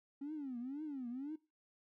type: tone with vibrato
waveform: triangle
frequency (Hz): 271.8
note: C#4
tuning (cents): -34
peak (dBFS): -37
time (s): 0.21-1.36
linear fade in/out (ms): 10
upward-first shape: triangle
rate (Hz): 2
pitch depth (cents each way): 270
effects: noise-tail reverb RT60 0.3 s tail -24 dB re dry + tanh soft clip ceiling -38 dBFS